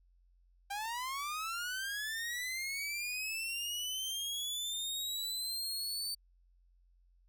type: linear sweep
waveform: sawtooth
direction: up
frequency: 785 to 4577 Hz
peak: -33 dBFS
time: 0.7-6.15 s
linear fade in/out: 10 ms
effects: added 44 Hz sine -64 dBFS peak until 7.28 s